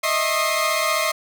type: tone cluster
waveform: sawtooth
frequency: 618 / 653 / 1083 / 1232 / 2093 Hz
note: D#5 / E5 / C#6 / D#6 / C7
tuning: -12 / -17 / -41 / -17 / 0 cents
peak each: -22 dBFS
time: 0.03-1.12 s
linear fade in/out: 10 ms
effects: none